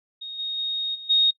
sine tone with level steps, 3729 Hz, A#7, in tune, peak -32 / -26 / -24 / -35 / -15 dBFS, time 0.21-1.31 s, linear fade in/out 10 ms, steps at 0.38 / 0.57 / 0.94 / 1.09 s, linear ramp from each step 20 ms, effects noise-tail reverb RT60 0.1 s tail -25 dB re dry

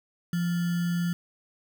sine tone with sample-and-hold, 173 Hz, F3, 16 cents flat, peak -24 dBFS, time 0.33-1.13 s, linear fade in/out 2 ms, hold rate 1575 Hz, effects none

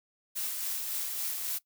blue noise with tremolo, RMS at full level -33 dBFS, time 0.35-1.59 s, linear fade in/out 20 ms, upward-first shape sine, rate 3.6 Hz, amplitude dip 30%, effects noise-tail reverb RT60 0.1 s tail -20 dB re dry

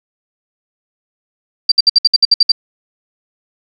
sine tone bursts, 4700 Hz, D8, 1 cent sharp, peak -4 dBFS, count 10, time 1.69-2.519 s, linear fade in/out 5 ms, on 28 ms, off 61 ms, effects none

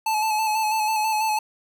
square tone with vibrato, 867 Hz, A5, 26 cents flat, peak -21 dBFS, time 0.06-1.39 s, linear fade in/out 5 ms, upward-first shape square, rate 6.1 Hz, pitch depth 27 cents each way, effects none

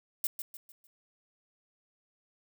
violet noise with echo, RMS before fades -30 dBFS, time 0.24-0.27 s, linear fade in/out 2 ms, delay 150 ms, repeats 4, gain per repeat -8 dB, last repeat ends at 0.87 s, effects none

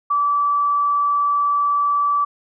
sine tone, 1156 Hz, D6, 28 cents flat, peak -15 dBFS, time 0.1-2.25 s, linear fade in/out 10 ms, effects none

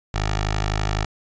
10% pulse tone with notch filter, 51.91 Hz, G#1, in tune, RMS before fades -23 dBFS, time 0.14-1.05 s, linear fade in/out 5 ms, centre 240 Hz, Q 0.55, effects resampled to 16000 Hz

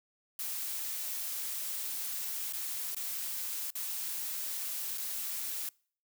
blue noise with dropouts, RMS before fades -37 dBFS, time 0.39-5.69 s, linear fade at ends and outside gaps 2 ms, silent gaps 2.526-2.533 / 2.948-2.965 / 3.705-3.753 / 4.976-4.98 s, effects noise-tail reverb RT60 0.5 s tail -26 dB re dry

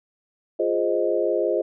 sine chord, F minor seventh, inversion none, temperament equal, 349.2 / 415.3 / 523.3 / 622.3 Hz, F4 / Ab4 / C5 / Eb5, 0 / 0 / 0 / 0 cents, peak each -25 dBFS, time 0.59-1.62 s, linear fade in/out 10 ms, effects none

